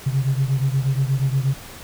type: beating tone pair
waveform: sine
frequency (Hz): 132.2 / 140.6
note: C3 / C#3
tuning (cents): +18 / +25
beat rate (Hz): 8.4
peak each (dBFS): -18 / -21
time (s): 0.06-1.54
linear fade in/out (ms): 10
effects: tanh soft clip ceiling -12 dBFS + pink hiss -39 dBFS RMS until 1.83 s